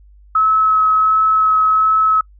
sine tone with vibrato, 1289 Hz, E6, 39 cents flat, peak -10 dBFS, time 0.35-2.21 s, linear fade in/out 5 ms, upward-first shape sine, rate 1.4 Hz, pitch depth 10 cents each way, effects noise-tail reverb RT60 0.1 s tail -26 dB re dry + added 50 Hz sine -42 dBFS peak until 2.39 s

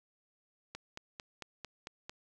click train, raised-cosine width 0.2 ms, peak -25 dBFS, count 7, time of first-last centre 0.75-2.095 s, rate 4.46 Hz, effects none

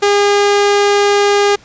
sawtooth tone, 406.6 Hz, G#4, 37 cents flat, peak -5 dBFS, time 0.02-1.56 s, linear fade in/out 10 ms, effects pink hiss -44 dBFS RMS until 1.64 s + resampled to 16000 Hz

